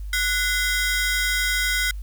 sawtooth ring-modulated tone, 1760 Hz, A6, in tune, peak -14 dBFS, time 0.13-1.91 s, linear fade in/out 2 ms, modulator 284 Hz, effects added 50 Hz sine -29 dBFS peak until 2.02 s + white hiss -58 dBFS RMS until 2.02 s

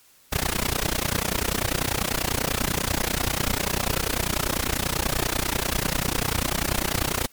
pink noise with amplitude modulation, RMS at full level -21 dBFS, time 0.32-7.27 s, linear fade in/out 10 ms, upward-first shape sine, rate 30.2 Hz, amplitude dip 100%, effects white hiss -56 dBFS RMS until 7.32 s + MP3 96 kbps

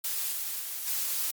blue noise with level steps, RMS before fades -31 / -34 / -36 / -30 dBFS, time 0.04-1.31 s, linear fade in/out 5 ms, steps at 0.31 / 0.59 / 0.86 s, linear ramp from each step 20 ms, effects Opus 48 kbps

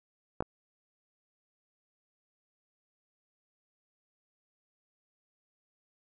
clicks, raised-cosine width 1 ms, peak -15 / -22 dBFS, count 2, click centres 0.406 / 0.424 s, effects none

